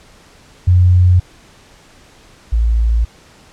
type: tone pair in turn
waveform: sine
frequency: 89.9 / 56.51 Hz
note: F#2 / A1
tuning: -49 / +47 cents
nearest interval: minor sixth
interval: 804 cents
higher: first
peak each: -6 / -10 dBFS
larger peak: first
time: 0.67-1.2 / 2.52-3.05 s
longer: neither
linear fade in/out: 10 ms
effects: pink hiss -45 dBFS RMS until 3.52 s + low-pass 8000 Hz 12 dB/octave